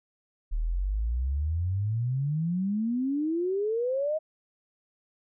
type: exponential sweep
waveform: sine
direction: up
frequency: 36.71 to 639 Hz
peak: -25 dBFS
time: 0.51-4.19 s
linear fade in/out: 20 ms
effects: none